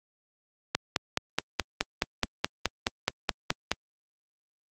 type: click train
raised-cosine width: 0.2 ms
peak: -6 dBFS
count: 15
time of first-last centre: 0.75-3.716 s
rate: 4.72 Hz
effects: high-pass 80 Hz 12 dB/octave + Opus 48 kbps